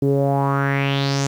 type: tone with low-pass filter sweep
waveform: sawtooth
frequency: 138.59 Hz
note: C#3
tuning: in tune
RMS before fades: -19 dBFS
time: 0.02-1.27 s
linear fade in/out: 5 ms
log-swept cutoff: 350 to 7100 Hz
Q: 4.3
effects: 8-bit